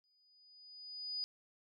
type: tone with exponential growth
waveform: sine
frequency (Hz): 4950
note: D#8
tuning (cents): -10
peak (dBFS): -35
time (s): 0.04-1.24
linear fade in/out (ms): 0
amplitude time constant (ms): 260
effects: none